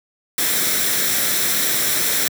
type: noise with comb filter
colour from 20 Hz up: white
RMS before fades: -19 dBFS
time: 0.38-2.28 s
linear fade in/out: 2 ms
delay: 0.53 ms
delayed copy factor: +0.5
effects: high-pass 150 Hz 12 dB/octave